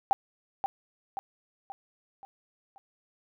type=tone with echo; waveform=sine; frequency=787 Hz; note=G5; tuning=7 cents sharp; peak=-19 dBFS; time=0.11-0.13 s; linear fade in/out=0 ms; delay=530 ms; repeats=5; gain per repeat=-6 dB; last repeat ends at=2.78 s; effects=none